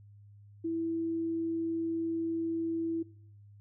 sine tone, 329.6 Hz, E4, in tune, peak -30 dBFS, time 0.64-3.03 s, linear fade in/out 10 ms, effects noise-tail reverb RT60 0.6 s tail -21 dB re dry + added 102 Hz sine -52 dBFS peak until 3.6 s

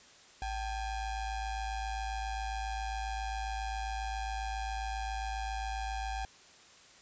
square ring-modulated tone, 412.7 Hz, G#4, 11 cents flat, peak -32 dBFS, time 0.42-6.25 s, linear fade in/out 0 ms, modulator 359 Hz, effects white hiss -57 dBFS RMS until 7.01 s + resampled to 16000 Hz

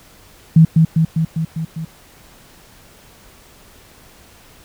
sine tone with echo, 161.4 Hz, E3, 36 cents flat, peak -4 dBFS, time 0.56-0.65 s, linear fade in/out 5 ms, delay 200 ms, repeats 6, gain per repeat -3 dB, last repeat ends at 1.85 s, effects pink hiss -46 dBFS RMS until 4.64 s

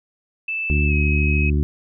sine tone with pitch glide, 2637 to 2547 Hz, E7 to D#7, 0 to +40 cents, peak -22 dBFS, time 0.48-1.5 s, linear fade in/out 5 ms, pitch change -60 cents, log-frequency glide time 0.87-0.93 s
harmonic tone, 73.42 Hz, D2, in tune, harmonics 1 / 2 / 3 / 4 / 5, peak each -17 / -23 / -27 / -29 / -31 dBFS, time 0.7-1.63 s, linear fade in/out 0 ms
effects none

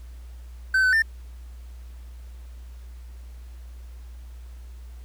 triangle tone with pitch steps, 1535 / 1512 / 1792 Hz, G6 / F#6 / A6, -37 / +37 / +31 cents, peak -15 dBFS, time 0.74-1.022 s, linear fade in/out 5 ms, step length 94 ms, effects added 60 Hz sine -38 dBFS peak until 5.04 s + pink hiss -58 dBFS RMS until 5.04 s

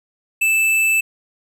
triangle tone with hard clipping, 2637 Hz, E7, in tune, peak -15 dBFS, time 0.41-1.01 s, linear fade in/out 10 ms, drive 16 dB, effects none

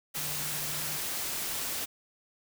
sine tone in noise, 150.6 Hz, D3, 44 cents sharp, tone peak -44 dBFS, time 0.16-0.98 s, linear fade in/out 20 ms, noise white, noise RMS -34 dBFS, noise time 0.14-1.86 s, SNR -13 dB, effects none

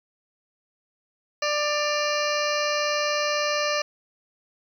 harmonic tone with a mistuned harmonic, 593 Hz, D5, 17 cents sharp, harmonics 1 / 2 / 3 / 4 / 5 / 7 / 8 / 9 / 10, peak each -26 / -29 / -31 / -32 / -33 / -34 / -35 / -36 / -36 dBFS, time 1.42-3.82 s, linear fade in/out 5 ms, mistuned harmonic 5, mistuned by -100 cents, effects 9-bit

